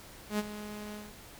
sawtooth tone with ADSR envelope, 209.6 Hz, G#3, 16 cents sharp, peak -23 dBFS, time 0.29-1.15 s, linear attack 100 ms, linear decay 30 ms, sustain -13 dB, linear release 210 ms, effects pink hiss -51 dBFS RMS until 1.39 s

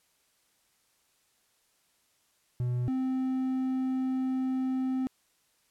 triangle tone pair in turn, 123.1 / 260.1 Hz, B2 / C4, -5 / -10 cents, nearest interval octave + minor second, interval 1295 cents, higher second, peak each -25 dBFS, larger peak neither, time 2.6-2.88 / 2.88-5.07 s, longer second, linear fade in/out 0 ms, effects white hiss -70 dBFS RMS until 5.7 s + low-pass 12000 Hz 12 dB/octave

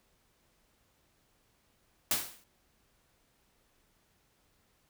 white noise with exponential decay, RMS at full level -26 dBFS, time 2.11-2.44 s, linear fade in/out 1 ms, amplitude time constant 70 ms, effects pink hiss -71 dBFS RMS until 4.89 s

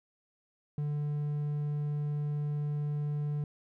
triangle tone, 147.4 Hz, D3, 7 cents sharp, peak -28 dBFS, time 0.78-3.44 s, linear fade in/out 2 ms, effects none

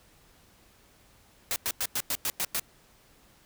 white noise bursts, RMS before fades -29 dBFS, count 8, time 1.51-2.596 s, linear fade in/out 0 ms, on 50 ms, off 98 ms, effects pink hiss -60 dBFS RMS until 3.45 s

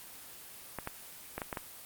clicks, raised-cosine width 0.5 ms, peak -20 dBFS, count 6, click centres 0.787 / 0.874 / 1.38 / 1.418 / 1.528 / 1.572 s, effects white hiss -49 dBFS RMS until 1.85 s + Opus 24 kbps

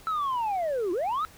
sine linear two-way sweep, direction down then up, 1330 to 331.4 to 1330 Hz, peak -23 dBFS, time 0.07-1.25 s, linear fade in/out 0 ms, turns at 0.92 s, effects tanh soft clip ceiling -24 dBFS + pink hiss -52 dBFS RMS until 1.37 s

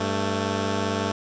10% pulse tone pair together, 98.1 / 221.6 Hz, G2 / A3, +2 / +13 cents, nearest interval octave + major second, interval 1411 cents, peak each -18 dBFS, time 0-1.12 s, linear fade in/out 5 ms, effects resampled to 16000 Hz + 9-bit

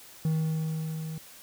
triangle tone with level ramp, 158.7 Hz, D#3, 35 cents sharp, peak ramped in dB -21 to -32 dBFS, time 0.25-1.18 s, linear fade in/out 2 ms, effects white hiss -50 dBFS RMS until 1.42 s

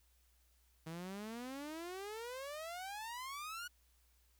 sawtooth exponential sweep, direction up, 157.7 to 1474 Hz, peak -40 dBFS, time 0.86-3.68 s, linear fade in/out 10 ms, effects added 60 Hz sine -70 dBFS peak until 4.39 s + white hiss -75 dBFS RMS until 4.39 s

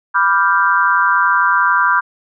sine chord, G dominant seventh, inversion first, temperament equal, 987.8 / 1174.7 / 1396.9 / 1568 Hz, B5 / D6 / F6 / G6, 0 / 0 / 0 / 0 cents, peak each -16 dBFS, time 0.14-2.01 s, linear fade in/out 20 ms, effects none

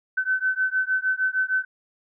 sine beating tone pair, 1519 / 1525.5 Hz, F#6 / G6, +45 / -48 cents, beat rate 6.5 Hz, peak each -24 dBFS, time 0.17-1.65 s, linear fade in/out 10 ms, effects none

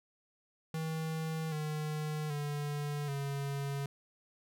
square tone with pitch steps, 159.8 / 152.85 / 146.2 / 139.84 Hz, D#3 / D#3 / D3 / C#3, +47 / -30 / -7 / +16 cents, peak -35 dBFS, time 0.74-3.86 s, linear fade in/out 2 ms, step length 780 ms, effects none

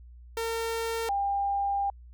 sawtooth / sine tone pair in turn, 456 / 798.9 Hz, A#4 / G5, -38 / +33 cents, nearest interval minor seventh, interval 971 cents, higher second, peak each -25 dBFS, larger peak neither, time 0.37-1.09 / 1.09-1.9 s, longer second, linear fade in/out 2 ms, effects added 60 Hz sine -46 dBFS peak until 2.13 s

